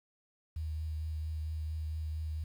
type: tone with vibrato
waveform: sine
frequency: 78.3 Hz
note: D#2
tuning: 11 cents sharp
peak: -34 dBFS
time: 0.56-2.44 s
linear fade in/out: 5 ms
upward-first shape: triangle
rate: 4.4 Hz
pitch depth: 22 cents each way
effects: 10-bit